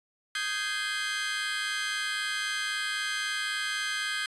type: chord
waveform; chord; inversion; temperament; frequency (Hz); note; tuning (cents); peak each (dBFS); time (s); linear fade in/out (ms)
25% pulse; Ab major seventh; second; just; 1245.9 / 1557.4 / 1661.2 / 2077; Eb6 / G6 / Ab6 / C7; +2 / -12 / 0 / -13; -35 / -29 / -31 / -32; 0.35-4.26; 2
effects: resampled to 22050 Hz